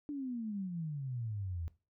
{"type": "exponential sweep", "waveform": "sine", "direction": "down", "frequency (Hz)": [298.1, 79.6], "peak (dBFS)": -36, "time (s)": [0.09, 1.68], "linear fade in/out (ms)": 0, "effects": ["noise-tail reverb RT60 0.3 s tail -18 dB re dry"]}